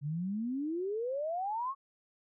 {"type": "exponential sweep", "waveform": "sine", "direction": "up", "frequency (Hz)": [138.59, 1125], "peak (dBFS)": -32, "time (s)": [0.01, 1.75], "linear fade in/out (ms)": 50, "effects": []}